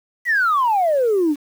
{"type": "exponential sweep", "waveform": "sine", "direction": "down", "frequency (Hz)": [2002, 277.2], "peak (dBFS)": -13, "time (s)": [0.25, 1.36], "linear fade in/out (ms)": 50, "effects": ["tanh soft clip ceiling -11 dBFS", "7-bit"]}